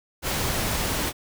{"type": "noise", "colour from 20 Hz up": "pink", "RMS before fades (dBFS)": -26, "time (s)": [0.22, 1.13], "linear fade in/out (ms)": 50, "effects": []}